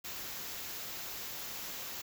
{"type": "band-stop noise", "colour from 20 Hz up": "white", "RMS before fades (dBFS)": -42, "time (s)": [0.04, 2.02], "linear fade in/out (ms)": 10, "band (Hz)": [7700, 11000], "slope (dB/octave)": 96, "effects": []}